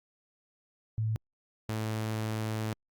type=tone pair in turn; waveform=sine / sawtooth; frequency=110 / 109.42 Hz; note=A2 / A2; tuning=0 / -9 cents; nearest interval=unison; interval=9 cents; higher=first; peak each=-27 dBFS; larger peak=neither; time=0.98-1.16 / 1.69-2.73 s; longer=second; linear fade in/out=0 ms; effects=Opus 48 kbps